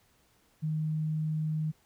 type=tone; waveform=sine; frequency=155.56 Hz; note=D#3; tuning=in tune; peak=-28 dBFS; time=0.62-1.72 s; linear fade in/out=20 ms; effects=pink hiss -67 dBFS RMS until 1.85 s